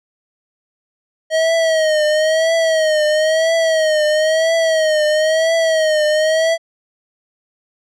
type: tone with vibrato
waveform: square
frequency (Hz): 632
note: D#5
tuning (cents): +27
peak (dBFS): -13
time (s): 1.3-6.58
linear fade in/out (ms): 50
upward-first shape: triangle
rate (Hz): 1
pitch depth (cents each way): 83
effects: low-pass 7000 Hz 12 dB/octave